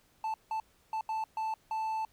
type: tone bursts at uneven times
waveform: triangle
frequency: 880 Hz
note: A5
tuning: in tune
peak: -29 dBFS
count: 6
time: 0.24-0.34 / 0.51-0.6 / 0.93-1.01 / 1.09-1.24 / 1.37-1.54 / 1.71-2.05 s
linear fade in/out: 2 ms
effects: pink hiss -67 dBFS RMS until 2.12 s